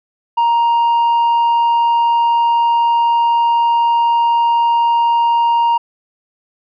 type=tone with tanh clipping; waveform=sine; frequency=936 Hz; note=A#5; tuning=7 cents sharp; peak=-11 dBFS; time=0.37-5.78 s; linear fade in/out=10 ms; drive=3 dB; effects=none